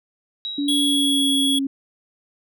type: tone with exponential decay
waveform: sine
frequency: 3851 Hz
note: B7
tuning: 44 cents flat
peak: -24 dBFS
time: 0.45-1.24 s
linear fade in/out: 0 ms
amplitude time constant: 170 ms
type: tone with pitch glide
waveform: sine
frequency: 285.7 to 273.1 Hz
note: D4 to C#4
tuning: -48 to -26 cents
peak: -20 dBFS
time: 0.58-1.67 s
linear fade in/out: 5 ms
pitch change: -78 cents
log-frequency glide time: 0.7-1.35 s
type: tone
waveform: square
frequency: 3344 Hz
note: G#7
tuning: 11 cents sharp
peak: -19 dBFS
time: 0.68-1.59 s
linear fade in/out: 5 ms
effects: none